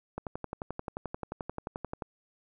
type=click train; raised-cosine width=1 ms; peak=-21 dBFS; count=22; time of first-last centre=0.18-2.022 s; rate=11.4 Hz; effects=none